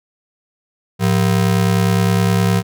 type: ring-modulated tone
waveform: square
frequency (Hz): 143.6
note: D3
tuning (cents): -39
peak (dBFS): -10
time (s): 0.99-2.63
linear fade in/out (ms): 50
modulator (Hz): 34.9
effects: none